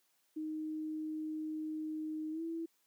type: tone with pitch glide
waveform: sine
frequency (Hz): 311.1 to 329.6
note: D#4 to E4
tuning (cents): 0 to 0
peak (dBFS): -36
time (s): 0.36-2.66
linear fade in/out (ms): 10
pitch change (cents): +100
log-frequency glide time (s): 2.31-2.42
effects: white hiss -75 dBFS RMS until 2.86 s + high-pass 200 Hz 12 dB/octave